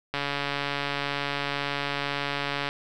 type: click train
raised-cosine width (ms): 0.3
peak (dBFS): -12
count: 363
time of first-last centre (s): 0.14-2.689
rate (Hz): 142
effects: none